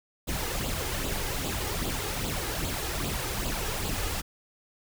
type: noise with flanger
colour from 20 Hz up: pink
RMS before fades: -31 dBFS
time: 0.27-4.22 s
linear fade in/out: 20 ms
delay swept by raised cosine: 0.25 to 2.45 ms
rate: 2.5 Hz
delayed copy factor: +0.6
effects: none

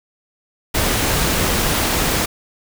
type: noise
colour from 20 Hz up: pink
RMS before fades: -18 dBFS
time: 0.74-2.26 s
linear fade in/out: 10 ms
effects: none

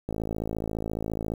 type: click train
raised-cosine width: 2 ms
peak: -17 dBFS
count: 69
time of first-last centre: 0.09-1.338 s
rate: 54.5 Hz
effects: 8-bit

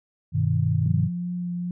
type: chord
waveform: sine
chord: G augmented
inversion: none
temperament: equal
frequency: 98 / 123.47 / 155.56 Hz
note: G2 / B2 / D#3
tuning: 0 / 0 / 0 cents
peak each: -24 / -24 / -23 dBFS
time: 0.32-1.1 s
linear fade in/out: 50 ms
type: tone with vibrato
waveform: sine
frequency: 176.6 Hz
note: F3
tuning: 20 cents sharp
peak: -26 dBFS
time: 0.86-1.71 s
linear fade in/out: 2 ms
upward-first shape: triangle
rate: 2.6 Hz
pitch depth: 14 cents each way
effects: none

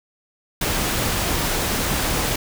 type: noise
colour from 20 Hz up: pink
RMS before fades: -22 dBFS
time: 0.61-2.36 s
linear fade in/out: 5 ms
effects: none

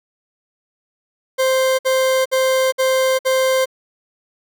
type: tone bursts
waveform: 40% pulse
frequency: 523 Hz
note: C5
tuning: 1 cent flat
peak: -13 dBFS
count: 5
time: 1.38-3.658 s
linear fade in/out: 20 ms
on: 410 ms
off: 57 ms
effects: none

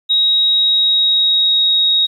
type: tone with pitch glide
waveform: sine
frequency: 3800 to 3774 Hz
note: A#7 to A#7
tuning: +33 to +21 cents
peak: -10 dBFS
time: 0.09-2.07 s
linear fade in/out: 20 ms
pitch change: -12 cents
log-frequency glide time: 0.49-1.89 s
effects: 8-bit

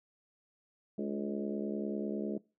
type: harmonic tone with a mistuned harmonic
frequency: 70 Hz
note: C#2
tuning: 18 cents sharp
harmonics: 3 / 4 / 5 / 6 / 7 / 8 / 9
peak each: -36 / -42 / -40 / -41 / -47 / -47 / -47 dBFS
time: 0.98-2.38 s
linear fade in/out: 5 ms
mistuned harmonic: 4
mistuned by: +49 cents
effects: noise-tail reverb RT60 0.3 s tail -22 dB re dry

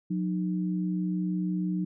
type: tone pair together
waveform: sine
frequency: 181.04 / 307.3 Hz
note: F#3 / D#4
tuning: -37 / -21 cents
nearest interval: major sixth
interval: 916 cents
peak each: -27 / -33 dBFS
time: 0.1-1.85 s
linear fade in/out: 10 ms
effects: none

